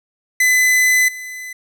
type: tone with level steps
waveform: 45% pulse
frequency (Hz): 2013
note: B6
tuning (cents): +33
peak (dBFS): -11 / -28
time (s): 0.4-1.53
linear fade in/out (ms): 5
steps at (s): 1.08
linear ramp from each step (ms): 5
effects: none